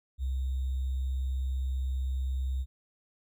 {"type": "tone with sample-and-hold", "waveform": "sine", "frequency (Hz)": 65.41, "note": "C2", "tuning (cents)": 0, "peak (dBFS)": -28, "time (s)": [0.18, 2.66], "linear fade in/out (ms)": 50, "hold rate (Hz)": 3675, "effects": []}